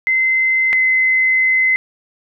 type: tone pair in turn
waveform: sine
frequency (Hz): 2063 / 2050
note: C7 / C7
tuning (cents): -25 / -36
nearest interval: unison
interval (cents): 11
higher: first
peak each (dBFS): -12 / -11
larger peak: second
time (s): 0.07-0.73 / 0.73-1.76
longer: second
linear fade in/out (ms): 0
effects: none